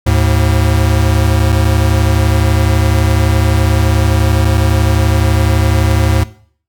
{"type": "tone pair together", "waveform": "square", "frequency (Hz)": [75.52, 107.3], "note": ["D2", "A2"], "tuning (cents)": [49, -43], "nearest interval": "tritone", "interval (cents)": 608, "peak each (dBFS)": -12, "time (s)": [0.06, 6.24], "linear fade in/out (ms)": 10, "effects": ["noise-tail reverb RT60 0.5 s tail -17 dB re dry"]}